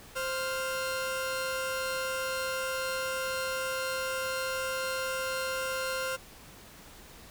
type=tone pair together; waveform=sawtooth; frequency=523.3 / 1394.8 Hz; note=C5 / F6; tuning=0 / -3 cents; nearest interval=octave + perfect fourth; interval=1697 cents; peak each=-29 / -31 dBFS; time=0.15-6.17 s; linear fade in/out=20 ms; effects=pink hiss -51 dBFS RMS until 7.3 s